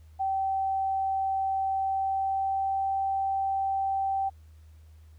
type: tone with pitch glide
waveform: sine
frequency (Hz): 773 to 777.9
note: G5 to G5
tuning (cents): -24 to -14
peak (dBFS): -25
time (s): 0.19-4.3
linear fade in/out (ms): 20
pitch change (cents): +10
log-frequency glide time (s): 1.72-2.92
effects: added 78 Hz sine -49 dBFS peak until 5.18 s + pink hiss -68 dBFS RMS until 5.18 s